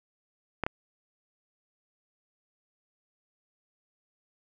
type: clicks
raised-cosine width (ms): 0.5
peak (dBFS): -13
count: 2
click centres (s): 0.637 / 0.665
effects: none